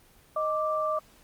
sine tone pair together, 622.3 / 1174.7 Hz, D#5 / D6, 0 / 0 cents, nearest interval major seventh, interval 1100 cents, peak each -28 dBFS, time 0.36-0.99 s, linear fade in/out 5 ms, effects pink hiss -58 dBFS RMS until 1.23 s + Opus 24 kbps

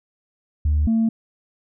sine tone pair in turn, 75.1 / 225 Hz, D2 / A3, +39 / +39 cents, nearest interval octave + perfect fifth, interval 1900 cents, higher second, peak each -14 dBFS, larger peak neither, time 0.65-0.87 / 0.87-1.09 s, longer neither, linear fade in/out 5 ms, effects tanh soft clip ceiling -13 dBFS

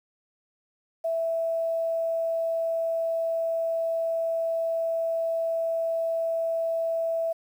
sine tone with quantisation, 659.3 Hz, E5, in tune, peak -24 dBFS, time 1.04-7.33 s, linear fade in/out 10 ms, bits 9, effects none

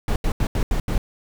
brown noise bursts at uneven times, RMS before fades -20 dBFS, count 6, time 0.08-0.16 / 0.24-0.32 / 0.4-0.47 / 0.55-0.63 / 0.71-0.8 / 0.88-0.98 s, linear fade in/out 2 ms, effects none

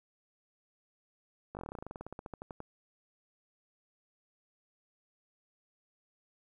slowing click train, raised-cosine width 1 ms, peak -28 dBFS, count 23, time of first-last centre 1.55-2.604 s, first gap 19 ms, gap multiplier 1.08, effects 11-bit

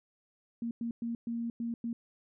sine tone bursts at uneven times, 233.1 Hz, A#3, in tune, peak -32 dBFS, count 6, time 0.62-0.71 / 0.81-0.91 / 1.02-1.15 / 1.27-1.5 / 1.6-1.74 / 1.84-1.93 s, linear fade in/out 2 ms, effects none

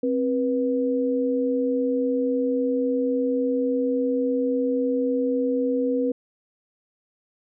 sine tone pair together, 264.4 / 488 Hz, C4 / B4, +18 / -21 cents, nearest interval major seventh, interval 1061 cents, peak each -23 dBFS, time 0.03-6.12 s, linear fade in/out 5 ms, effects none

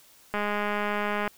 click train, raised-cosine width 0.5 ms, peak -14 dBFS, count 195, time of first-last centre 0.34-1.277 s, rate 207 Hz, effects white hiss -56 dBFS RMS until 1.37 s

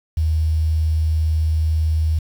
sine tone with quantisation, 79 Hz, D#2, 27 cents sharp, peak -15 dBFS, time 0.17-2.19 s, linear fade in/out 5 ms, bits 7, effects none

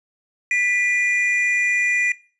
triangle tone pair together, 1975.5 / 2416 Hz, B6 / D7, 0 / +48 cents, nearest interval minor third, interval 348 cents, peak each -18 dBFS, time 0.51-2.12 s, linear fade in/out 2 ms, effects noise-tail reverb RT60 0.4 s tail -21 dB re dry + resampled to 24000 Hz

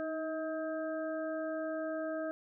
harmonic tone with a mistuned harmonic, 318.4 Hz, D#4, 40 cents sharp, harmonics 1 / 2 / 4 / 5, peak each -39 / -36 / -47 / -46 dBFS, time 0-2.31 s, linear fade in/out 0 ms, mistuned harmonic 1, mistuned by -28 cents, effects none

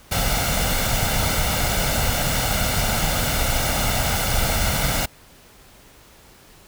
pink noise with comb filter, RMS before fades -21 dBFS, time 0.11-5.06 s, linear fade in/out 10 ms, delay 1.4 ms, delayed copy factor +0.6, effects pink hiss -49 dBFS RMS until 6.67 s

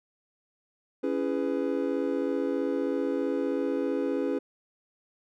triangle chord, C# minor seventh, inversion none, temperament just, 277.2 / 332.6 / 415.8 / 498.9 Hz, C#4 / E4 / G#4 / B4, 0 / +16 / +2 / +17 cents, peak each -28 / -31 / -30 / -30 dBFS, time 1.03-4.39 s, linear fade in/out 10 ms, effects none

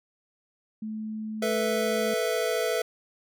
sine tone, 216.9 Hz, A3, 25 cents flat, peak -31 dBFS, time 0.82-2.14 s, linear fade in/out 5 ms
square chord, A suspended second, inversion none, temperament equal, 440 / 493.9 / 659.3 Hz, A4 / B4 / E5, 0 / 0 / 0 cents, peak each -30 dBFS, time 1.42-2.82 s, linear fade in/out 5 ms
effects none

